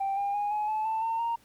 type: tone with pitch steps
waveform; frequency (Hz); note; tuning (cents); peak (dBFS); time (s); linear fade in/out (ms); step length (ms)
sine; 784 / 803.3 / 823 / 843.2 / 863.9 / 885.1 / 906.8 / 929.1; G5 / G5 / G#5 / G#5 / A5 / A5 / A#5 / A#5; 0 / +42 / -16 / +26 / -32 / +10 / -48 / -6; -25; 0-1.36; 10; 170
effects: tanh soft clip ceiling -24 dBFS + pink hiss -62 dBFS RMS until 1.44 s